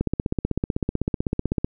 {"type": "click train", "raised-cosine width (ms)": 3, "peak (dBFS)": -9, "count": 27, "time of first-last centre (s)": [0.01, 1.645], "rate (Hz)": 15.9, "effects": []}